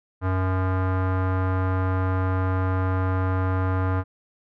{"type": "tone with low-pass filter", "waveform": "square", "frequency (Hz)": 93.4, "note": "F#2", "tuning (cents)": 17, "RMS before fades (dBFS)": -23, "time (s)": [0.21, 4.04], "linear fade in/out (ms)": 50, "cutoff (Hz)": 1300, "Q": 2.4, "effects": []}